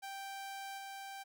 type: tone with level steps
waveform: sawtooth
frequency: 784 Hz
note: G5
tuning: in tune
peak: -39 / -41 dBFS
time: 0.02-1.24 s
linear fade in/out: 20 ms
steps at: 0.77 s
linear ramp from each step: 20 ms
effects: none